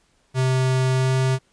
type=tone with pitch glide; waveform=square; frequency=130 to 130.98 Hz; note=C3 to C3; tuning=-11 to +2 cents; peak=-18 dBFS; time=0.34-1.39 s; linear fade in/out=50 ms; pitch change=+13 cents; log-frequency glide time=0.92-1.14 s; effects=pink hiss -63 dBFS RMS until 1.52 s + resampled to 22050 Hz